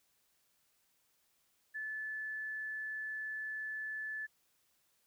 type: tone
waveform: sine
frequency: 1737 Hz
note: A6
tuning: 23 cents flat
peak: -38 dBFS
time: 1.74-4.27 s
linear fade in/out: 20 ms
effects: white hiss -75 dBFS RMS until 5.06 s